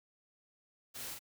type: noise with echo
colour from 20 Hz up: white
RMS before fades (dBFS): -45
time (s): 0.94-1.15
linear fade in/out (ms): 20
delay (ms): 43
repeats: 1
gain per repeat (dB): -2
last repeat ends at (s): 1.193
effects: none